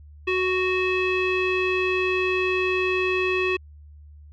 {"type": "tone with low-pass filter", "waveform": "square", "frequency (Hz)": 370, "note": "F#4", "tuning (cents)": 0, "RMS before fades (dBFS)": -23, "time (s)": [0.27, 3.57], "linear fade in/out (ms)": 10, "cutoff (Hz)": 2700, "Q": 5.5, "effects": ["added 74 Hz sine -43 dBFS peak until 4.32 s"]}